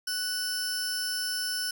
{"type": "tone pair together", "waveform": "sawtooth", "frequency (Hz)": [1490, 5310], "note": ["F#6", "E8"], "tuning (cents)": [12, 12], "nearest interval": "octave + minor seventh", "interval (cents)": 2200, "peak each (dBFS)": [-30, -28], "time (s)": [0.07, 1.71], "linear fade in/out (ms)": 5, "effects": []}